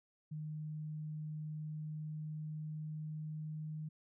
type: tone with pitch glide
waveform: sine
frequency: 153.5 to 154.57 Hz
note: D#3 to D#3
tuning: -23 to -11 cents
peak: -40 dBFS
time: 0.31-3.89 s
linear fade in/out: 10 ms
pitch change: +12 cents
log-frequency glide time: 1.37-3.68 s
effects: none